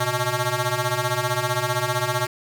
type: ring-modulated tone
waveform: 10% pulse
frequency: 248.2 Hz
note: B3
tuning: 9 cents sharp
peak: -10 dBFS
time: 0-2.27 s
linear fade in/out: 5 ms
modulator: 380 Hz
effects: none